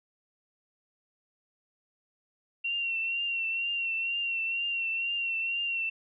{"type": "tone with vibrato", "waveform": "sine", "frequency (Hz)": 2736, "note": "F7", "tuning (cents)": -36, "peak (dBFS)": -28, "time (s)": [2.64, 5.9], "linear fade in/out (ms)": 10, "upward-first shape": "triangle", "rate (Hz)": 2.1, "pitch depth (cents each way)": 46, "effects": []}